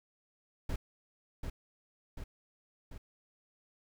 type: noise with echo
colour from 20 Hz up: brown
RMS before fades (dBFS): -34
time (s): 0.69-0.76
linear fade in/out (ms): 5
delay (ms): 740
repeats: 3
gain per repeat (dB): -4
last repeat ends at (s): 2.98
effects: none